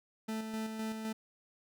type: tone with tremolo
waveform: 40% pulse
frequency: 220 Hz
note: A3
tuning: in tune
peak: -34 dBFS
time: 0.28-1.13 s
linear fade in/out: 10 ms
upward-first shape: square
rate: 3.9 Hz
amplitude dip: 40%
effects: none